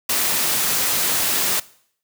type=noise; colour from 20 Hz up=white; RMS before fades=-20 dBFS; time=0.09-1.6 s; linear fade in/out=5 ms; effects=noise-tail reverb RT60 0.6 s tail -20 dB re dry + high-pass 100 Hz 12 dB/octave